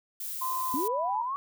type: noise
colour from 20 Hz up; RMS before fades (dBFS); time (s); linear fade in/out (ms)
violet; -36; 0.2-0.88; 5
type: tone with pitch glide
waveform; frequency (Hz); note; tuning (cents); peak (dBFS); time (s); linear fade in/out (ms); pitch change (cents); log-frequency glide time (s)
sine; 1031 to 989.6; C6 to B5; -26 to +3; -29; 0.41-1.22; 10; -71; 0.67-0.83
type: linear sweep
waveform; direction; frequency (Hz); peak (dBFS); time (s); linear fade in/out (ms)
sine; up; 246.9 to 1139; -29; 0.74-1.36; 0
effects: none